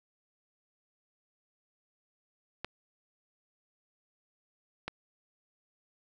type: clicks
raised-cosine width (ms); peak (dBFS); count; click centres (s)
0.3; -19; 2; 2.646 / 4.88
effects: none